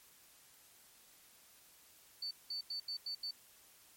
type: tone bursts at uneven times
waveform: sine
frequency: 4500 Hz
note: C#8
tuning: 25 cents sharp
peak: -38 dBFS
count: 6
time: 2.22-2.31 / 2.5-2.61 / 2.7-2.8 / 2.88-2.97 / 3.06-3.15 / 3.23-3.31 s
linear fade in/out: 5 ms
effects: white hiss -63 dBFS RMS until 3.96 s + MP3 64 kbps